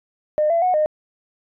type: tone with pitch steps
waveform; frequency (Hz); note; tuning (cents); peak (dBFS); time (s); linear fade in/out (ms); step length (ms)
sine; 607 / 674 / 732 / 612; D#5 / E5 / F#5 / D#5; -43 / +38 / -19 / -29; -14; 0.38-0.86; 0; 120
effects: tanh soft clip ceiling -10 dBFS